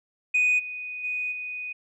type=tone with level steps; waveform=sine; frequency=2486 Hz; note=D#7; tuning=2 cents flat; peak=-17 / -32 / -26 / -31 dBFS; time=0.34-1.73 s; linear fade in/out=10 ms; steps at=0.58 / 1.03 / 1.31 s; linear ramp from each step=20 ms; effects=tanh soft clip ceiling -16 dBFS